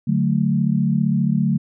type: chord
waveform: sine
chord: D major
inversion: none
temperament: equal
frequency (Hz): 146.83 / 185 / 220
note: D3 / F#3 / A3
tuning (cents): 0 / 0 / 0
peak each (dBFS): -20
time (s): 0.07-1.58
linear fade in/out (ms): 10
effects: none